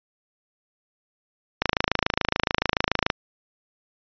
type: click train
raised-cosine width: 0.3 ms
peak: -3 dBFS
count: 41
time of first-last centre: 1.62-3.101 s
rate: 27 Hz
effects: resampled to 11025 Hz